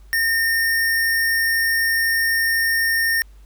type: tone with sample-and-hold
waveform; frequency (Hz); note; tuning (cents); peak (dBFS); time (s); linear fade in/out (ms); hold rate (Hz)
sine; 1824; A#6; -38; -16; 0.13-3.22; 0; 7350
effects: added 50 Hz sine -42 dBFS peak until 3.45 s + pink hiss -59 dBFS RMS until 3.45 s